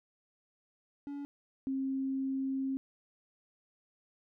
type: tone pair in turn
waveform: triangle / sine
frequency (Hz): 284.2 / 267.7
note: C#4 / C4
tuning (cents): +43 / +40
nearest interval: minor second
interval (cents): 103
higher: first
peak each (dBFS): -36 / -31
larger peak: second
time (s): 1.07-1.25 / 1.67-2.77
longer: second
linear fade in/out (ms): 0
effects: none